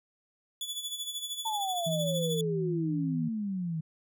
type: tone with tremolo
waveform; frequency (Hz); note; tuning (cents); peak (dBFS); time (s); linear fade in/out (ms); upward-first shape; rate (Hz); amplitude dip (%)
sawtooth; 3437; A7; -41; -29; 0.61-2.41; 2; sine; 13; 65
type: exponential sweep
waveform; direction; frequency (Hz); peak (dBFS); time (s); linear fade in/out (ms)
sine; down; 902 to 155.56; -30; 1.45-3.81; 10
type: tone with pitch glide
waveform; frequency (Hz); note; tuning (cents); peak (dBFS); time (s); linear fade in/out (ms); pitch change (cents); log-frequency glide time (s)
sine; 164.81 to 161.7; E3 to E3; 0 to -33; -30; 1.86-3.29; 10; -33; 2.32-2.75
effects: none